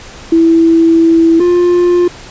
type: tone pair in turn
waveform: sine / triangle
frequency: 329.6 / 352.5 Hz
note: E4 / F4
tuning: 0 / +16 cents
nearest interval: minor second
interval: 116 cents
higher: second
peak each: -4 dBFS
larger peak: neither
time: 0.32-1.4 / 1.4-2.08 s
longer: first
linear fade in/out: 5 ms
effects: pink hiss -32 dBFS RMS until 2.3 s + resampled to 16000 Hz